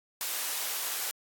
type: high-pass noise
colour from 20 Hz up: white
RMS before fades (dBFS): -33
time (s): 0.21-1.11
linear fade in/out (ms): 0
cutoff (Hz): 560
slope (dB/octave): 12
effects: AAC 64 kbps